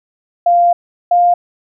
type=tone pair in turn; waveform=sine; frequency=696 / 702.9 Hz; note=F5 / F5; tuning=-6 / +11 cents; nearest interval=unison; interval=17 cents; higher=second; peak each=-7 dBFS; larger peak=neither; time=0.46-0.73 / 1.11-1.34 s; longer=first; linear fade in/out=5 ms; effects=none